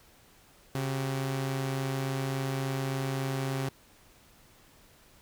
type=tone pair together; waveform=sawtooth; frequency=135.2 / 382.1 Hz; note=C#3 / G4; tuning=-43 / -44 cents; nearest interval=octave + tritone; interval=1799 cents; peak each=-26 / -36 dBFS; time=0.75-3.69 s; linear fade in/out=2 ms; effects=pink hiss -59 dBFS RMS until 5.21 s